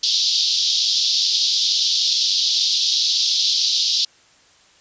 white band-pass noise, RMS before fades -19 dBFS, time 0.03-4.05 s, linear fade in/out 5 ms, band 3400 to 5400 Hz, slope 48 dB/octave, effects white hiss -53 dBFS RMS until 4.8 s + resampled to 16000 Hz

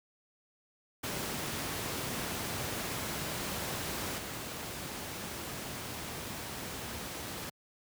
pink noise with level steps, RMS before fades -36 / -40 dBFS, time 1.03-7.5 s, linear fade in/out 10 ms, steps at 4.18 s, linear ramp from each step 2 ms, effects high-pass 80 Hz 12 dB/octave

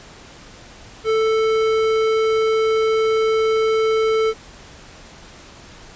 sine tone with tanh clipping, 441.3 Hz, A4, 5 cents sharp, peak -17 dBFS, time 1.04-4.34 s, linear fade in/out 50 ms, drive 17 dB, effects pink hiss -42 dBFS RMS until 5.95 s + resampled to 16000 Hz

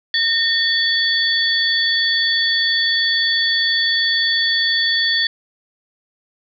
sine tone cluster, 1832 / 3435 / 4511 Hz, A#6 / A7 / C#8, -31 / -42 / +29 cents, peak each -19 dBFS, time 0.14-5.27 s, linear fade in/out 2 ms, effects none

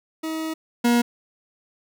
40% pulse tone pair in turn, 318.6 / 238.7 Hz, D#4 / A#3, +41 / +41 cents, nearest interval perfect fourth, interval 500 cents, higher first, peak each -25 / -15 dBFS, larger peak second, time 0.23-0.54 / 0.84-1.02 s, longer first, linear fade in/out 10 ms, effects none

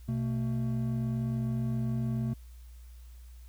triangle tone pair together, 125.16 / 224.3 Hz, B2 / A3, +24 / +34 cents, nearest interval minor seventh, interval 1010 cents, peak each -28 / -31 dBFS, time 0.08-2.34 s, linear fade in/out 10 ms, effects added 60 Hz sine -46 dBFS peak until 3.48 s + white hiss -64 dBFS RMS until 3.48 s

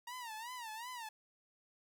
sawtooth tone with vibrato, 934 Hz, A#5, 3 cents sharp, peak -40 dBFS, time 0.07-1.09 s, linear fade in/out 5 ms, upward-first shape sine, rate 2.7 Hz, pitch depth 140 cents each way, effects 13-bit

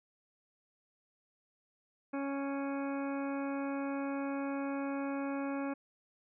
harmonic tone, 277.2 Hz, C#4, in tune, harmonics 1 / 2 / 3 / 4 / 5 / 6 / 8 / 9, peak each -35 / -41 / -45 / -47 / -49 / -51 / -53 / -54 dBFS, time 2.13-5.74 s, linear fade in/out 10 ms, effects none

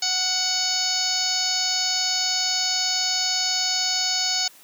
harmonic tone with a mistuned harmonic, 744 Hz, F#5, 9 cents sharp, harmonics 1 / 2 / 3 / 4 / 5 / 6 / 7 / 8 / 9, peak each -33 / -35 / -34 / -33 / -32 / -25 / -27 / -35 / -28 dBFS, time 0.02-4.48 s, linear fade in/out 5 ms, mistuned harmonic 2, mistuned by -26 cents, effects white hiss -50 dBFS RMS until 4.63 s + high-pass 150 Hz 12 dB/octave

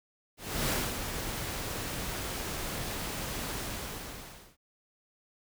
pink noise with ADSR envelope, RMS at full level -29 dBFS, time 0.37-4.57 s, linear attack 320 ms, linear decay 250 ms, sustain -7 dB, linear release 1000 ms, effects none

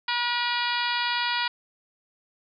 harmonic tone, 481.2 Hz, B4, 45 cents flat, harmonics 2 / 3 / 4 / 5 / 6 / 7 / 8 / 9 / 10, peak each -29 / -31 / -32 / -33 / -34 / -34 / -35 / -36 / -36 dBFS, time 0.08-1.48 s, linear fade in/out 5 ms, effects none

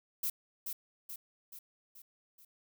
violet noise with echo, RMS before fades -34 dBFS, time 0.23-0.3 s, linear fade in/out 5 ms, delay 430 ms, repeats 5, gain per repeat -5 dB, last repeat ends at 2.45 s, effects none

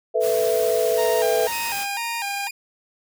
sine chord, A suspended second, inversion none, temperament just, 440 / 495 / 660 Hz, A4 / B4 / E5, 0 / +4 / +2 cents, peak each -22 dBFS, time 0.14-1.48 s, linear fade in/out 20 ms
white noise, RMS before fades -32 dBFS, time 0.2-1.87 s, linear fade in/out 50 ms
sawtooth tone with vibrato, 863 Hz, A5, 34 cents flat, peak -23 dBFS, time 0.97-2.49 s, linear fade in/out 20 ms, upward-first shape square, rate 2 Hz, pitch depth 130 cents each way
sawtooth tone with pitch glide, 2517 to 2433 Hz, D#7 to D#7, +19 to -39 cents, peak -26 dBFS, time 1.52-2.51 s, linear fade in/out 5 ms, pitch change -58 cents, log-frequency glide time 1.64-2 s
effects none

